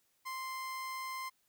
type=tone; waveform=30% pulse; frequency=1045 Hz; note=C6; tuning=2 cents flat; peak=-36 dBFS; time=0.25-1.3 s; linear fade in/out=20 ms; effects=white hiss -75 dBFS RMS until 1.48 s

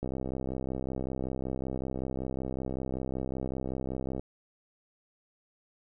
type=click train; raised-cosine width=2 ms; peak=-21 dBFS; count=273; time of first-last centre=0.03-4.195 s; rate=65.3 Hz; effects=none

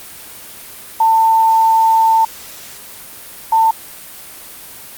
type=tone bursts at uneven times; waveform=sine; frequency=895 Hz; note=A5; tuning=29 cents sharp; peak=-8 dBFS; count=2; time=1-2.25 / 3.52-3.71 s; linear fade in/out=5 ms; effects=white hiss -34 dBFS RMS until 4.97 s + Opus 32 kbps

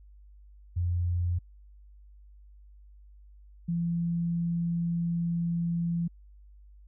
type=tone pair in turn; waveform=sine; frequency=87.5 / 169.92 Hz; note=F2 / F3; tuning=+4 / -47 cents; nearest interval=major seventh; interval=1149 cents; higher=second; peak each=-25 / -26 dBFS; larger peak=first; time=0.76-1.39 / 3.68-6.08 s; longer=second; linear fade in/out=10 ms; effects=added 50 Hz sine -50 dBFS peak until 6.87 s

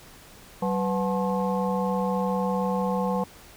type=tone cluster; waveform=sine; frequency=190.1 / 498.9 / 734 / 867 / 1071 Hz; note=F#3 / B4 / F#5 / A5 / C6; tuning=+47 / +17 / -14 / -26 / +40 cents; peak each=-26 / -28 / -34 / -31 / -34 dBFS; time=0.62-3.24 s; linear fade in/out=5 ms; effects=pink hiss -49 dBFS RMS until 3.56 s

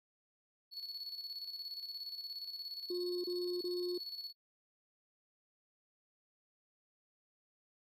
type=tone with tremolo; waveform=triangle; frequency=4407 Hz; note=C#8; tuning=11 cents flat; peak=-39 dBFS; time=0.71-4.33 s; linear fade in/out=50 ms; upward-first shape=square; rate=17 Hz; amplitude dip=55%
type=tone bursts; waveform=sine; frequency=356.8 Hz; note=F4; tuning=37 cents sharp; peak=-34 dBFS; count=3; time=2.9-3.98 s; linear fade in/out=5 ms; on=340 ms; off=30 ms
effects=noise-tail reverb RT60 0.1 s tail -26 dB re dry + tanh soft clip ceiling -30 dBFS

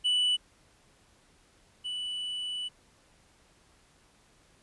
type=tone pair in turn; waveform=triangle; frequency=2968 / 2968 Hz; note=F#7 / F#7; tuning=+5 / +5 cents; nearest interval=unison; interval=0 cents; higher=neither; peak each=-22 / -31 dBFS; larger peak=first; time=0.04-0.37 / 1.84-2.69 s; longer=second; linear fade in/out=20 ms; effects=pink hiss -63 dBFS RMS until 4.62 s + resampled to 24000 Hz

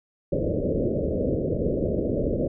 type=low-pass noise; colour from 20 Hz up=white; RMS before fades=-25 dBFS; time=0.32-2.48 s; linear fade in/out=5 ms; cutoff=600 Hz; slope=96 dB/octave; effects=none

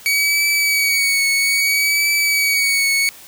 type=tone with vibrato; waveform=sawtooth; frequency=2258 Hz; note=C#7; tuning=31 cents sharp; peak=-11 dBFS; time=0.06-3.09 s; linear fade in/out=0 ms; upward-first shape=triangle; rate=0.61 Hz; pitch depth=39 cents each way; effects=white hiss -41 dBFS RMS until 3.27 s

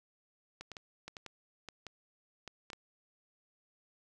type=clicks; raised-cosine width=0.2 ms; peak=-27 dBFS; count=11; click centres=0.61 / 0.717 / 0.768 / 1.08 / 1.168 / 1.263 / 1.687 / 1.867 / 2.477 / 2.702 / 2.732 s; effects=none

